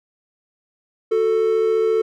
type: tone pair together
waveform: triangle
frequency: 367.7 / 442.1 Hz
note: F#4 / A4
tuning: -11 / +8 cents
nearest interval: minor third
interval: 319 cents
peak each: -21 / -14 dBFS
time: 1.11-2.02 s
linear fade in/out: 10 ms
effects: none